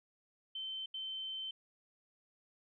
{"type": "tone bursts at uneven times", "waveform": "sine", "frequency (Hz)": 3089, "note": "G7", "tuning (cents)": -26, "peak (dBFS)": -39, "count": 2, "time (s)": [[0.55, 0.86], [0.94, 1.51]], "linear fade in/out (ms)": 5, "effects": []}